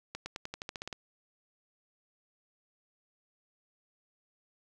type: accelerating click train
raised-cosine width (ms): 0.2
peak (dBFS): -21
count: 11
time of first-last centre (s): 0.15-0.928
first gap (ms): 110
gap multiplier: 0.92
effects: none